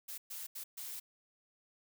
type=noise bursts at uneven times; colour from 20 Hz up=blue; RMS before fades=-44 dBFS; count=4; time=0.08-0.18 / 0.3-0.47 / 0.55-0.64 / 0.77-1 s; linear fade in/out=10 ms; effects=none